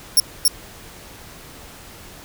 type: tone with echo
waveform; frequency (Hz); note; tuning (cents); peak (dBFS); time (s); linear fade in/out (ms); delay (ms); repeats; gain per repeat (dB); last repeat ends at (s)
15% pulse; 5500; F8; -27; -4; 0.17-0.2; 2; 280; 1; -2; 0.48
effects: pink hiss -41 dBFS RMS until 2.24 s